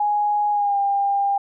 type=tone with pitch glide; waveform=sine; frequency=830.6 to 799.5 Hz; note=G#5 to G5; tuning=0 to +34 cents; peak=-17 dBFS; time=0-1.38 s; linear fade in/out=5 ms; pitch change=-66 cents; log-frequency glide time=0.51-0.78 s; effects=none